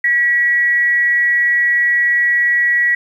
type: tone with amplitude modulation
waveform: sine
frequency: 1930 Hz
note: B6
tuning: 40 cents flat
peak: -9 dBFS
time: 0.04-2.95 s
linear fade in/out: 5 ms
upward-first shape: sine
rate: 283 Hz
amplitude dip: 40%
effects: 8-bit